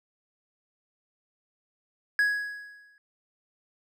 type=tone with exponential decay; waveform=triangle; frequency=1667 Hz; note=G#6; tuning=6 cents sharp; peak=-17 dBFS; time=2.19-2.98 s; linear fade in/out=1 ms; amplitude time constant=170 ms; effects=none